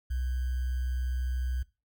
sine tone with sample-and-hold, 63 Hz, B1, 35 cents sharp, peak -28 dBFS, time 0.1-1.63 s, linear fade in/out 10 ms, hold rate 1575 Hz, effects noise-tail reverb RT60 0.3 s tail -21 dB re dry

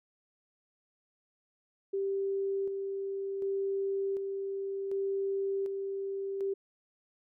sine tone with tremolo, 392 Hz, G4, in tune, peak -29 dBFS, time 1.93-6.54 s, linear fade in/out 10 ms, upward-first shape square, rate 0.67 Hz, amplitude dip 35%, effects none

